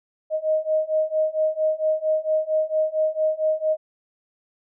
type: beating tone pair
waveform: sine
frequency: 622.3 / 626.7 Hz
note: D#5 / D#5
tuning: 0 / +12 cents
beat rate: 4.4 Hz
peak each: -23 / -22 dBFS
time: 0.3-3.77 s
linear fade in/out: 50 ms
effects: none